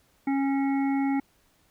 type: harmonic tone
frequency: 274.4 Hz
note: C#4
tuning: 17 cents flat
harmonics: 1 / 3 / 5 / 7 / 8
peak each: -23 / -32 / -44 / -43 / -40 dBFS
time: 0.27-1.2 s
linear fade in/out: 5 ms
effects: pink hiss -65 dBFS RMS until 1.7 s